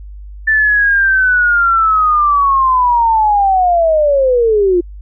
sine linear sweep, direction down, 1770 to 341.5 Hz, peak -8 dBFS, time 0.47-4.81 s, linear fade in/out 10 ms, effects added 50 Hz sine -28 dBFS peak until 5.01 s

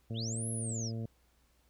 harmonic tone, 113.3 Hz, A#2, 49 cents flat, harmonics 1 / 2 / 3 / 4 / 5 / 6, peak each -36 / -41 / -50 / -49 / -53 / -57 dBFS, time 0.1-1.06 s, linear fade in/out 5 ms
sine linear two-way sweep, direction up then down, 2594 to 11175 to 4757 Hz, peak -38 dBFS, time 0.14-0.92 s, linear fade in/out 50 ms, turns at 0.49 s
effects added 60 Hz sine -70 dBFS peak until 1.69 s + pink hiss -72 dBFS RMS until 1.69 s

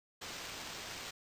white noise with sample-and-hold, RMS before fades -45 dBFS, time 0.21-1.11 s, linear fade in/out 10 ms, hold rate 11025 Hz, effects resampled to 32000 Hz

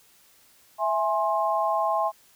sine chord, E augmented, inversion none, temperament equal with one note detuned, 659.3 / 830.6 / 1059.3 Hz, E5 / G#5 / B#5, 0 / 0 / +21 cents, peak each -26 dBFS, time 0.78-2.12 s, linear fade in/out 50 ms, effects white hiss -58 dBFS RMS until 2.35 s

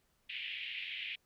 white band-pass noise, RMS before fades -42 dBFS, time 0.29-1.16 s, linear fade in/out 10 ms, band 2100 to 3200 Hz, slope 48 dB/octave, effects pink hiss -75 dBFS RMS until 1.25 s

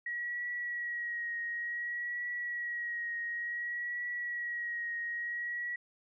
sine tone with vibrato, 1908 Hz, A#6, 40 cents sharp, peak -34 dBFS, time 0.06-5.76 s, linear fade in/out 5 ms, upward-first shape triangle, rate 0.56 Hz, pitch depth 29 cents each way, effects none

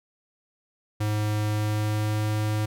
square tone with pitch glide, 105.9 to 106.88 Hz, G#2 to A2, +34 to -50 cents, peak -24 dBFS, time 1-2.66 s, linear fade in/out 10 ms, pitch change +16 cents, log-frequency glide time 1.43-2.27 s, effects none

